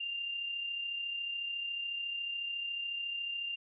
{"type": "tone with amplitude modulation", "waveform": "sine", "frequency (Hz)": 2792, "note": "F7", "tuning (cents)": -1, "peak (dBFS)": -33, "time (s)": [0, 3.56], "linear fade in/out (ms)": 10, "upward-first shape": "sine", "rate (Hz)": 34, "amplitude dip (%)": 40, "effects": []}